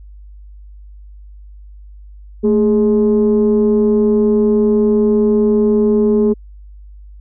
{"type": "tone pair together", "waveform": "sine", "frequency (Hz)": [220, 415.3], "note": ["A3", "G#4"], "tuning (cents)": [0, 0], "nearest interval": "major seventh", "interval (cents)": 1100, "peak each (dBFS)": -11, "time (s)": [2.43, 6.34], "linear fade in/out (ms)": 20, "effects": ["tanh soft clip ceiling -5 dBFS", "added 50 Hz sine -34 dBFS peak until 7.2 s"]}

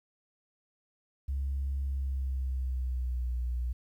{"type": "tone with pitch glide", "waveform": "sine", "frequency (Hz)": [68.4, 60.94], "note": ["C#2", "B1"], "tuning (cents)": [-23, -22], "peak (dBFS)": -28, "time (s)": [1.28, 3.73], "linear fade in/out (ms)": 10, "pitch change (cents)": -199, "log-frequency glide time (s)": [1.83, 3.34], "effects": ["tanh soft clip ceiling -26 dBFS", "11-bit"]}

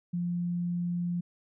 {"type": "tone", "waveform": "sine", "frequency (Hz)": 174.61, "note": "F3", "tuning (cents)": 0, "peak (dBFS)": -28, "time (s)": [0.13, 1.21], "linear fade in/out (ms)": 10, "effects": []}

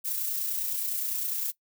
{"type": "noise with amplitude modulation", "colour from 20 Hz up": "violet", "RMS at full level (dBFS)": -29, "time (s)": [0.04, 1.52], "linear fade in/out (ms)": 20, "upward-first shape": "sine", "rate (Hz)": 29.8, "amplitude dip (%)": 35, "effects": ["noise-tail reverb RT60 0.1 s tail -19 dB re dry"]}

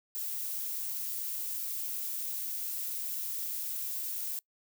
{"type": "noise", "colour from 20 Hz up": "violet", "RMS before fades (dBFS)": -36, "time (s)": [0.15, 4.39], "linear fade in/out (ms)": 0, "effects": ["noise-tail reverb RT60 0.1 s tail -24 dB re dry"]}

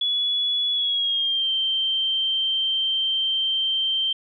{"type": "tone with pitch glide", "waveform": "sine", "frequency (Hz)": [3399, 3135], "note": ["G#7", "G7"], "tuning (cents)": [39, -1], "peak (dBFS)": -20, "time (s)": [0.01, 4.13], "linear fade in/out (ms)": 5, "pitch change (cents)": -140, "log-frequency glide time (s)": [0.72, 1.5], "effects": []}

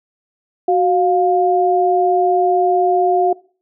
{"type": "tone pair together", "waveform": "sine", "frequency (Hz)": [370, 705.6], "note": ["F#4", "F5"], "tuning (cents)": [0, 18], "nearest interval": "major seventh", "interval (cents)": 1118, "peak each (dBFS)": -14, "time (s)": [0.68, 3.33], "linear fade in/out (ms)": 5, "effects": ["noise-tail reverb RT60 0.4 s tail -22 dB re dry"]}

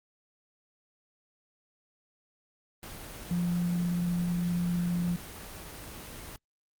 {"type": "tone in noise", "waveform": "sine", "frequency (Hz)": 174.61, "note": "F3", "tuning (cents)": 0, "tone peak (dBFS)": -26, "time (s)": [3.31, 5.16], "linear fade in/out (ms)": 0, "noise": "pink", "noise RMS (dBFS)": -43, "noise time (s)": [2.83, 6.36], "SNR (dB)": 14, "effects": ["Opus 24 kbps"]}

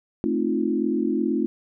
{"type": "chord", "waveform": "sine", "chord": "F dominant seventh", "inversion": "first", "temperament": "equal with one note detuned", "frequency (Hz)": [220, 263, 311.1, 349.2], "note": ["A3", "C4", "Eb4", "F4"], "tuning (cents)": [0, 9, 0, 0], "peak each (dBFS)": -26, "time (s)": [0.24, 1.46], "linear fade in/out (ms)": 0, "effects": []}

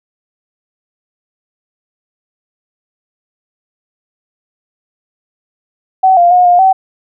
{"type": "tone with pitch steps", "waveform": "sine", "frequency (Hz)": [757, 696, 721, 708, 763], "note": ["F#5", "F5", "F#5", "F5", "G5"], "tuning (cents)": [39, -6, -45, 23, -47], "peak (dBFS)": -4, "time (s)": [6.03, 6.73], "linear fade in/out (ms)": 10, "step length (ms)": 140, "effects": []}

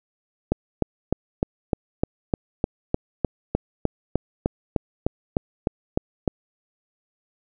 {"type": "click train", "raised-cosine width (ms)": 2, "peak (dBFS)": -6, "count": 20, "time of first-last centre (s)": [0.52, 6.278], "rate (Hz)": 3.3, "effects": []}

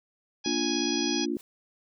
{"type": "harmonic tone", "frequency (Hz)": 830.6, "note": "G#5", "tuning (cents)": 0, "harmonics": [1, 2, 3, 4, 5, 6, 7], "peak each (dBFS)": [-40, -43, -38, -35, -40, -34, -35], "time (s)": [0.44, 1.26], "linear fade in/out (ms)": 20}
{"type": "chord", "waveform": "sine", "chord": "Bb major", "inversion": "none", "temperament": "just", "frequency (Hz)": [233.1, 291.4, 349.6], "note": ["Bb3", "D4", "F4"], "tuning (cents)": [0, -13, 2], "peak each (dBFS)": [-33, -30, -31], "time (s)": [0.46, 1.37], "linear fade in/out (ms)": 2}
{"type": "noise with exponential growth", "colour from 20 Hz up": "white", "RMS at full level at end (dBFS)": -46, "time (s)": [1.31, 1.41], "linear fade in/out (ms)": 1, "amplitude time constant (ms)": 21}
{"effects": []}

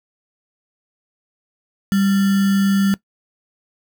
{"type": "tone with sample-and-hold", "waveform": "sine", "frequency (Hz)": 196.8, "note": "G3", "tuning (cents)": 7, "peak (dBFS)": -13, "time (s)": [1.92, 2.94], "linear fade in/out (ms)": 0, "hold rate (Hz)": 1575, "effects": ["noise-tail reverb RT60 0.1 s tail -20 dB re dry"]}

